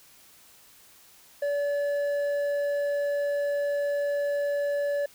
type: tone with hard clipping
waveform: sine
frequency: 574 Hz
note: D5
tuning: 40 cents flat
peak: -26 dBFS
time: 1.42-5.06 s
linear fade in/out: 5 ms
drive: 5 dB
effects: white hiss -55 dBFS RMS until 5.14 s